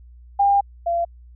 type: tone pair in turn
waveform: sine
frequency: 801 / 683.7 Hz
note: G5 / F5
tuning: +37 / -37 cents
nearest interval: minor third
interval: 274 cents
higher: first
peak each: -13 / -18 dBFS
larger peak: first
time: 0.39-0.61 / 0.86-1.05 s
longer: first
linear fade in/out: 10 ms
effects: added 60 Hz sine -42 dBFS peak until 1.35 s